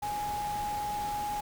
sine tone in noise, 830.6 Hz, G#5, in tune, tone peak -31 dBFS, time 0.02-1.41 s, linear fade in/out 10 ms, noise pink, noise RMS -42 dBFS, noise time 0.02-1.41 s, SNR +8 dB, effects none

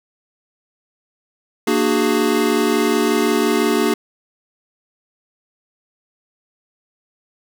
square tone cluster, 233 / 299.2 / 370.1 / 415.7 Hz, A#3 / D4 / F#4 / G#4, -1 / +32 / 0 / +2 cents, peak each -21 dBFS, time 1.67-3.94 s, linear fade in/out 5 ms, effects none

